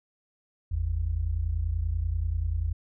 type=tone pair together; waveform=sine; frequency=51.66 / 82 Hz; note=G#1 / E2; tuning=-8 / -9 cents; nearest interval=minor sixth; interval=799 cents; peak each=-29 / -27 dBFS; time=0.71-2.73 s; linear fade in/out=10 ms; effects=none